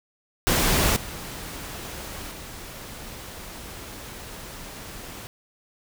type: noise with level steps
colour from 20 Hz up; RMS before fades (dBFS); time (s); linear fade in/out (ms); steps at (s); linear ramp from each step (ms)
pink; -21 / -36 / -39; 0.47-5.27; 0; 0.96 / 2.31; 5
effects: none